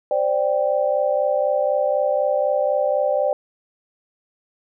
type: chord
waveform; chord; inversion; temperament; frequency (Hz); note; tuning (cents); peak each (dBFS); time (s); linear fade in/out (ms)
sine; C suspended second; none; equal; 523.3 / 587.3 / 784; C5 / D5 / G5; 0 / 0 / 0; -22 / -19 / -25; 0.11-3.33; 2
effects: none